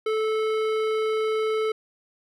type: tone with hard clipping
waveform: sine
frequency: 436.5 Hz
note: A4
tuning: 14 cents flat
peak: -24 dBFS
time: 0.06-1.72 s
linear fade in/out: 5 ms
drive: 14 dB
effects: none